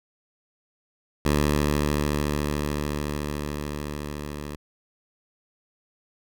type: tone with level ramp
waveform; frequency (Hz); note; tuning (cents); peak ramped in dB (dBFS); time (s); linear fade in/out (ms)
10% pulse; 73.7; D2; +7; -11 to -25; 1.25-4.56; 5
effects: none